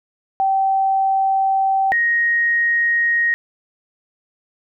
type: tone pair in turn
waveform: sine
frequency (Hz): 774 / 1874.2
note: G5 / A#6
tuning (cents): -22 / +9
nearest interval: octave + minor third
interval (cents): 1531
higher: second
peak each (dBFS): -14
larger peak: neither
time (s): 0.4-1.92 / 1.92-3.34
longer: first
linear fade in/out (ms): 0
effects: none